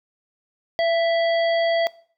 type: harmonic tone with a mistuned harmonic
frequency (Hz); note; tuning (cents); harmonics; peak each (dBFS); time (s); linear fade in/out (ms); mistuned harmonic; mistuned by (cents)
659.3; E5; 0; 1 / 3 / 5 / 7; -18 / -28 / -32 / -35; 0.79-1.87; 0; 1; +27
effects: noise-tail reverb RT60 0.5 s tail -21 dB re dry